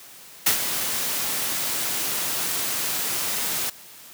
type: noise with ADSR envelope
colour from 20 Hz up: white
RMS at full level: -17 dBFS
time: 0.46-3.7 s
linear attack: 8 ms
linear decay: 97 ms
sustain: -9 dB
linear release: 7 ms
effects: white hiss -45 dBFS RMS until 4.13 s + high-pass 100 Hz 12 dB/octave